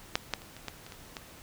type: clicks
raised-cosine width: 0.2 ms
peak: -8 / -11 / -30 / -28 / -18 / -27 / -26 / -20 dBFS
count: 8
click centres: 0.155 / 0.337 / 0.419 / 0.566 / 0.683 / 0.865 / 0.922 / 1.168 s
effects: pink hiss -51 dBFS RMS until 1.42 s